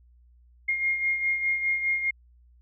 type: beating tone pair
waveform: sine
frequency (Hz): 2132 / 2136.9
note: C7 / C7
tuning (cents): +32 / +36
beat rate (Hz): 4.9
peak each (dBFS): -24 / -32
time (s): 0.68-2.11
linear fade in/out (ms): 10
effects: added 60 Hz sine -54 dBFS peak until 2.61 s